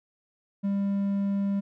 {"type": "tone", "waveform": "triangle", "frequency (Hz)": 198.9, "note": "G3", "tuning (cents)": 25, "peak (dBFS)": -22, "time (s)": [0.63, 1.61], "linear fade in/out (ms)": 20, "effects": []}